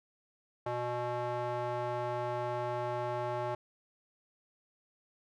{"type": "tone with band-pass filter", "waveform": "square", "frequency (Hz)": 121.9, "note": "B2", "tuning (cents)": -22, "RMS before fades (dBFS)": -35, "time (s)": [0.66, 3.55], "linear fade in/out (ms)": 5, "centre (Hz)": 760, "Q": 1.8, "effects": []}